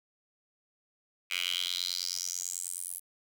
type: tone with high-pass filter sweep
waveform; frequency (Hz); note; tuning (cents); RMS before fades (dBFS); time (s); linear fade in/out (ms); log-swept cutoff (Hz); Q
10% pulse; 89.2; F2; +37; -35; 1.3-3; 20; 2500 to 11000; 5.2
effects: none